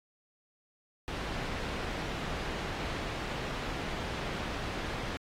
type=low-pass noise; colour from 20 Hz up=pink; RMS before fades=-37 dBFS; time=1.08-5.17 s; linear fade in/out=0 ms; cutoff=3500 Hz; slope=12 dB/octave; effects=AAC 48 kbps